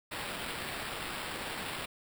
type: noise with sample-and-hold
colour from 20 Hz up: white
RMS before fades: -39 dBFS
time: 0.11-1.86 s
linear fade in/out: 10 ms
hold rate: 6300 Hz
effects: none